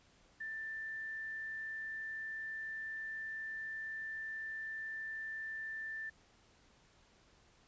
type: tone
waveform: sine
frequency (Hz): 1774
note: A6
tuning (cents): +14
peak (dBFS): -40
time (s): 0.4-6.1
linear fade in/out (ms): 10
effects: pink hiss -67 dBFS RMS until 7.67 s + resampled to 16000 Hz